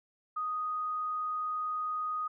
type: tone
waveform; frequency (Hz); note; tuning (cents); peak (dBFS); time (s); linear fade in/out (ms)
sine; 1244.5; D#6; 0; -31; 0.36-2.28; 10
effects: none